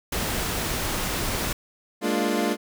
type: noise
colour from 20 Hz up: pink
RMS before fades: -27 dBFS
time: 0.12-1.53 s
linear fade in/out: 5 ms
type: chord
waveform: 25% pulse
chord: Bb dominant seventh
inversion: third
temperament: equal with one note detuned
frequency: 207.7 / 231.3 / 293.7 / 349.2 Hz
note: Ab3 / Bb3 / D4 / F4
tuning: 0 / -13 / 0 / 0 cents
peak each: -24 dBFS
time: 2.01-2.57 s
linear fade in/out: 50 ms
effects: none